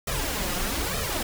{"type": "noise with flanger", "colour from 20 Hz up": "pink", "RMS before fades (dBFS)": -28, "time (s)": [0.07, 1.23], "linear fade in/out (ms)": 5, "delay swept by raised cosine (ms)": [1.6, 5.7], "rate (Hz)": 1.1, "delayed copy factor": 0.95, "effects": []}